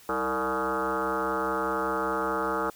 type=tone with frequency modulation; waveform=sine; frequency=849 Hz; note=G#5; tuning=38 cents sharp; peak=-25 dBFS; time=0.09-2.7 s; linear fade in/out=2 ms; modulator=131 Hz; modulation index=4.3; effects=white hiss -53 dBFS RMS until 2.75 s